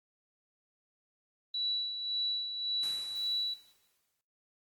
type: tone with tremolo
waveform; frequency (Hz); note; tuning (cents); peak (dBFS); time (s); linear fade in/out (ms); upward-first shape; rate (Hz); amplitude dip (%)
sine; 3935; B7; -7; -30; 1.54-3.54; 5; sine; 1.8; 55
type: noise with exponential decay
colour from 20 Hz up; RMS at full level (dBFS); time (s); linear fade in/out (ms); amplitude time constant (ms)
white; -43; 2.83-4.21; 1; 300
effects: noise-tail reverb RT60 0.7 s tail -17 dB re dry + Opus 32 kbps